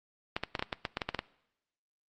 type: clicks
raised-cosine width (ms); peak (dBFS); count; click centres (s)
0.3; -15; 12; 0.365 / 0.436 / 0.552 / 0.594 / 0.625 / 0.728 / 0.852 / 0.971 / 1.018 / 1.09 / 1.147 / 1.191
effects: noise-tail reverb RT60 0.8 s tail -20 dB re dry + Opus 32 kbps

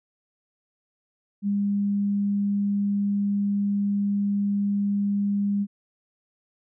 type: tone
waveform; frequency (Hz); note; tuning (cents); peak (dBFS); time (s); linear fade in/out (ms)
sine; 201.9; G#3; -49; -21; 1.42-5.67; 50
effects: none

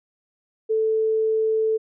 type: tone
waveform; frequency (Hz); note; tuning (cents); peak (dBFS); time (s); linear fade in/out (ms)
sine; 440; A4; 0; -18; 0.69-1.78; 20
effects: none

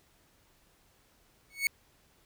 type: tone with exponential growth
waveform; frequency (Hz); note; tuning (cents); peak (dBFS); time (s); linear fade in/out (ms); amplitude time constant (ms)
40% pulse; 2217; C#7; 0; -21; 1.5-1.67; 1; 35
effects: pink hiss -66 dBFS RMS until 2.25 s

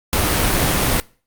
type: noise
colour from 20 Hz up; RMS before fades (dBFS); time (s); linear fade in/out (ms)
pink; -17; 0.13-1; 0
effects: noise-tail reverb RT60 0.4 s tail -23 dB re dry + Opus 48 kbps

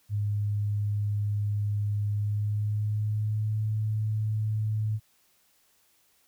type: tone with pitch glide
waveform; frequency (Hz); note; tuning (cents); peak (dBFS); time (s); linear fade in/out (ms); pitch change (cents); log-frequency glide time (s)
sine; 103.4 to 107.92; G#2 to A2; -7 to -33; -25; 0.09-5; 50; +74; 2.1-3.62
effects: white hiss -66 dBFS RMS until 6.27 s

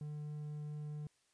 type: tone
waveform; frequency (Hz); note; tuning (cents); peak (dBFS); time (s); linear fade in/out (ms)
triangle; 149.6; D3; +32; -39; 0.01-1.07; 2
effects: white hiss -75 dBFS RMS until 1.33 s + resampled to 22050 Hz

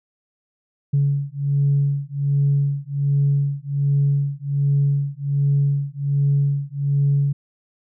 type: beating tone pair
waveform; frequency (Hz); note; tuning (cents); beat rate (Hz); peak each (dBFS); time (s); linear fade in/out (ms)
sine; 140.5 / 141.8; C#3 / C#3; +24 / +40; 1.3; -19; 0.93-7.33; 10
effects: tanh soft clip ceiling -10 dBFS

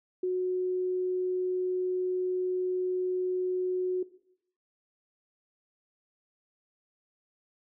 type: tone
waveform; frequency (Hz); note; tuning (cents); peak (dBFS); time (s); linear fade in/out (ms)
sine; 366.7; F#4; -15; -26; 0.23-4.03; 5
effects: noise-tail reverb RT60 0.7 s tail -17 dB re dry

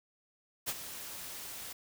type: noise with ADSR envelope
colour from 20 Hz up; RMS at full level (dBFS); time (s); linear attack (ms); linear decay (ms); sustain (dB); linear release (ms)
white; -33; 0.66-1.73; 27; 46; -11; 7
effects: none

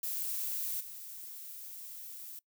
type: noise with level steps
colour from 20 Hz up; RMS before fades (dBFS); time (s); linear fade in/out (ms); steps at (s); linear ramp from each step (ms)
violet; -36 / -46; 0.03-2.39; 2; 0.8; 10
effects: noise-tail reverb RT60 0.1 s tail -22 dB re dry

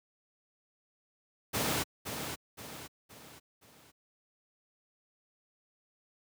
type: noise with echo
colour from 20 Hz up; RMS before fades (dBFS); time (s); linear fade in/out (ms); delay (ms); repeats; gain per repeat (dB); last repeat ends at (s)
pink; -31; 1.53-1.84; 20; 520; 4; -7; 3.92
effects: high-pass 100 Hz 12 dB/octave

